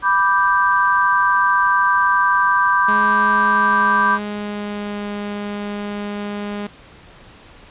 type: chord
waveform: sine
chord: G major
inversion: first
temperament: equal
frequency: 987.8 / 1174.7 / 1568 Hz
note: B5 / D6 / G6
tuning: 0 / 0 / 0 cents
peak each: -17 dBFS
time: 0.02-4.19 s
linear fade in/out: 50 ms
type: tone with pitch glide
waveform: sawtooth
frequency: 209.9 to 205.3 Hz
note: G#3 to G#3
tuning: +19 to -20 cents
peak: -20 dBFS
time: 2.88-6.67 s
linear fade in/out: 5 ms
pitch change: -39 cents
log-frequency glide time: 3.36-5.09 s
effects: pink hiss -44 dBFS RMS until 7.7 s + resampled to 8000 Hz